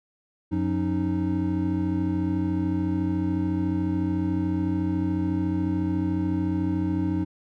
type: tone cluster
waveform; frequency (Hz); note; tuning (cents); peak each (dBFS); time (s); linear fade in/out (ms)
triangle; 92.8 / 181 / 275.4 / 309.3; F#2 / F#3 / C#4 / D#4; +6 / -38 / -11 / -10; -27 / -27 / -29 / -24; 0.51-7.25; 20
effects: none